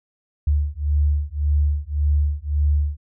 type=beating tone pair; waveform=sine; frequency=72.6 / 74.4 Hz; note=D2 / D2; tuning=-19 / +23 cents; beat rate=1.8 Hz; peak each=-20 dBFS; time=0.47-2.97 s; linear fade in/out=5 ms; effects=none